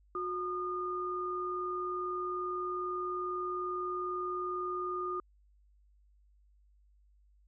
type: tone pair together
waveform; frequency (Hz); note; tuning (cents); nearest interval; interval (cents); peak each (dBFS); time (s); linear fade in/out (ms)
sine; 362.4 / 1220; F#4 / D#6; -36 / -34; octave + major sixth; 2102; -37 / -35; 0.15-5.2; 2
effects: added 50 Hz sine -62 dBFS peak until 7.47 s